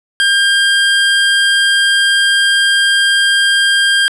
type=tone; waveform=25% pulse; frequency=1601 Hz; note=G6; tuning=36 cents sharp; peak=-5 dBFS; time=0.2-4.08 s; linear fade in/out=0 ms; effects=low-pass 9000 Hz 12 dB/octave